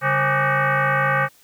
sine tone with frequency modulation, 197.2 Hz, G3, 11 cents sharp, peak -16 dBFS, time 0.01-1.29 s, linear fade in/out 50 ms, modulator 339 Hz, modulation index 5.3, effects white hiss -54 dBFS RMS until 1.43 s

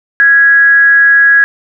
sine tone with frequency modulation, 1661.2 Hz, G#6, in tune, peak -3 dBFS, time 0.2-1.44 s, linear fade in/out 0 ms, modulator 285 Hz, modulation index 0.22, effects none

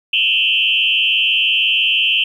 sine tone with frequency modulation, 2878 Hz, F#7, 49 cents flat, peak -12 dBFS, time 0.13-2.24 s, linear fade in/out 5 ms, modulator 106 Hz, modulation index 2.8, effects 8-bit

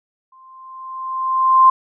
sine tone with exponential growth, 1046.5 Hz, C6, in tune, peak -5 dBFS, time 0.32-1.7 s, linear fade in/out 5 ms, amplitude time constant 300 ms, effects none

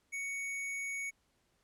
square tone, 2229 Hz, C#7, 9 cents sharp, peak -37 dBFS, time 0.12-1.11 s, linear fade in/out 20 ms, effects pink hiss -75 dBFS RMS until 1.63 s + low-pass 11000 Hz 12 dB/octave

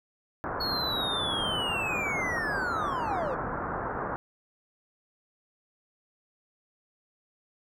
white low-pass noise, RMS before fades -33 dBFS, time 0.44-4.16 s, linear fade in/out 0 ms, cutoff 1500 Hz, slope 48 dB/octave
triangle linear sweep, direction down, 4378 to 474.8 Hz, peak -28 dBFS, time 0.6-3.35 s, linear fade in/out 10 ms
effects none

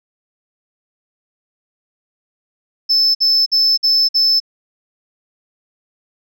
sine tone bursts, 5260 Hz, E8, 5 cents flat, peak -8 dBFS, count 5, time 2.89-4.402 s, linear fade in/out 20 ms, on 260 ms, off 53 ms, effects tanh soft clip ceiling -9 dBFS

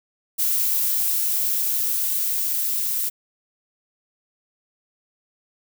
violet noise with level ramp, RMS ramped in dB -21 to -24 dBFS, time 0.38-3.1 s, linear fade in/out 20 ms, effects none

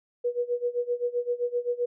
sine tone with tremolo, 484.9 Hz, B4, 32 cents flat, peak -22 dBFS, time 0.24-1.86 s, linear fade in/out 10 ms, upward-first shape sine, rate 7.7 Hz, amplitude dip 90%, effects none

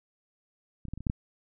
clicks, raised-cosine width 5 ms, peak -28 / -27 / -22 / -28 / -28 / -15 / -15 dBFS, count 7, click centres 0.853 / 0.884 / 0.936 / 0.976 / 1.006 / 1.068 / 1.099 s, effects none

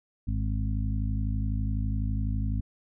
harmonic tone with a mistuned harmonic, 52 Hz, G#1, 3 cents sharp, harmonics 1 / 2 / 3 / 4 / 5, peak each -28 / -30 / -43 / -36 / -39 dBFS, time 0.27-2.61 s, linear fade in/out 10 ms, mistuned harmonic 5, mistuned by +26 cents, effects none

